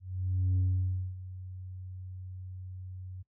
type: tone with ADSR envelope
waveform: sine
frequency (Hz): 92.5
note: F#2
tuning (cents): 0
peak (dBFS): -22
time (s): 0-3.23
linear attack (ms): 570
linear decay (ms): 580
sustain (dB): -18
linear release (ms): 17
effects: noise-tail reverb RT60 0.1 s tail -19 dB re dry + tanh soft clip ceiling -23 dBFS